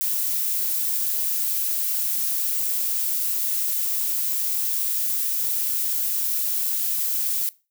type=noise; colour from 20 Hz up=violet; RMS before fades=-24 dBFS; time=0.01-7.49 s; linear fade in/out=0 ms; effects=noise-tail reverb RT60 0.3 s tail -21 dB re dry